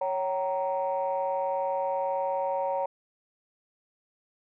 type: chord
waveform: sine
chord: G diminished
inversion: second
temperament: equal with one note detuned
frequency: 554.4 / 764.3 / 932.3 Hz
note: Db5 / G5 / Bb5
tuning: 0 / -44 / 0 cents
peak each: -28 / -32 / -30 dBFS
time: 0.01-2.86 s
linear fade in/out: 5 ms
effects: tanh soft clip ceiling -19 dBFS

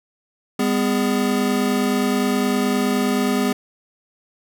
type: tone cluster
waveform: square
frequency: 201.2 / 250.8 / 410 Hz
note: G3 / B3 / G#4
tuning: +45 / +27 / -22 cents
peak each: -23 / -21 / -25 dBFS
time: 0.59-3.53 s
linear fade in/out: 5 ms
effects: none

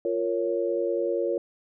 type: chord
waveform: sine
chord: Bb minor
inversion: second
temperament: equal with one note detuned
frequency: 349.2 / 464.3 / 554.4 Hz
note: F4 / Bb4 / Db5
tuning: 0 / -7 / 0 cents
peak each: -28 dBFS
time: 0.05-1.38 s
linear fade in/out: 2 ms
effects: none

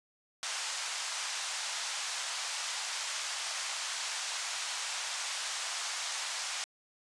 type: band-pass noise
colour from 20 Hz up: white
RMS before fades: -37 dBFS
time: 0.43-6.64 s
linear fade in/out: 0 ms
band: 720 to 7600 Hz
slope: 24 dB/octave
effects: resampled to 24000 Hz

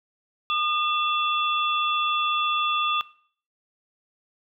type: tone cluster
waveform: sine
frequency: 1214 / 2692 / 3446 Hz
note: D#6 / E7 / A7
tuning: -43 / +36 / -37 cents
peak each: -24 / -29 / -28 dBFS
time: 0.5-3.01 s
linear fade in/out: 0 ms
effects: noise-tail reverb RT60 0.5 s tail -18 dB re dry

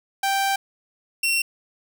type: tone pair in turn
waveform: sawtooth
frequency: 784 / 2725 Hz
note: G5 / F7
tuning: 0 / -43 cents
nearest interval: octave + minor seventh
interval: 2157 cents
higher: second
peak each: -16 dBFS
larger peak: neither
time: 0.23-0.56 / 1.23-1.42 s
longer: first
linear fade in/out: 5 ms
effects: none

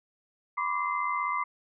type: tone cluster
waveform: sine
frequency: 992 / 1068 / 1165 / 2068 Hz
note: B5 / C6 / D6 / C7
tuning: +7 / +35 / -14 / -21 cents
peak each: -33 / -35 / -30 / -34 dBFS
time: 0.57-1.44 s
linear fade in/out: 10 ms
effects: none

